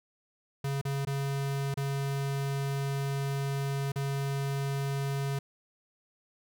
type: tone with dropouts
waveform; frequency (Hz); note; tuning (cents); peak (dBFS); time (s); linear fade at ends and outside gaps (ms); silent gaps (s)
square; 138.59; C#3; 0; -30; 0.64-5.39; 5; 0.814-0.851 / 1.051-1.07 / 1.742-1.772 / 3.92-3.958
effects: none